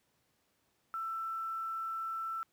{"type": "tone with quantisation", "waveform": "sine", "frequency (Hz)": 1332, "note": "E6", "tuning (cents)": 18, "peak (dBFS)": -35, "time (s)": [0.94, 2.43], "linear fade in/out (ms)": 0, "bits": 10, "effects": ["pink hiss -75 dBFS RMS until 2.52 s", "high-pass 100 Hz 12 dB/octave"]}